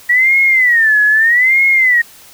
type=tone with vibrato; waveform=sine; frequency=1913 Hz; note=A#6; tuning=44 cents sharp; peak=-7 dBFS; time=0.09-2.02 s; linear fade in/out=10 ms; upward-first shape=sine; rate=0.8 Hz; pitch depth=210 cents each way; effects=white hiss -40 dBFS RMS until 2.33 s